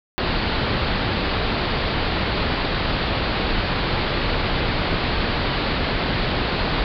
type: low-pass noise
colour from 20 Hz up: pink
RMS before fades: -22 dBFS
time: 0.18-6.84 s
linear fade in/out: 0 ms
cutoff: 4700 Hz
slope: 96 dB/octave
effects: none